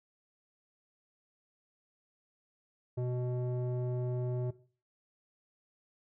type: tone with low-pass filter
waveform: square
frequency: 124.3 Hz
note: B2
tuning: 12 cents sharp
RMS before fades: -34 dBFS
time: 2.97-4.51 s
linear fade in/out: 10 ms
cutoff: 520 Hz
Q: 2
effects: noise-tail reverb RT60 0.4 s tail -17 dB re dry